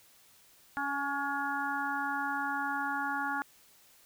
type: harmonic tone with a mistuned harmonic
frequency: 280.1 Hz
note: C#4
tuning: 18 cents sharp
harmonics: 1 / 3 / 4 / 5 / 6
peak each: -40 / -35 / -39 / -35 / -39 dBFS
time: 0.77-3.42 s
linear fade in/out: 0 ms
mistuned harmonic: 5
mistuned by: +27 cents
effects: white hiss -61 dBFS RMS until 4.05 s